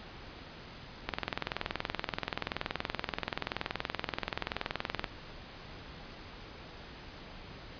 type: click train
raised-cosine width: 0.3 ms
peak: -15 dBFS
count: 84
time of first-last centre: 1.09-5.042 s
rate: 21 Hz
effects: pink hiss -48 dBFS RMS until 7.79 s + resampled to 11025 Hz